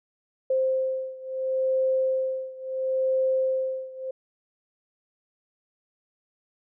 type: beating tone pair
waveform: sine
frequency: 523.3 / 524.03 Hz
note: C5 / C5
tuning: 0 / +3 cents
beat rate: 0.73 Hz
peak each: -25 / -27 dBFS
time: 0.5-4.11 s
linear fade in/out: 5 ms
effects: none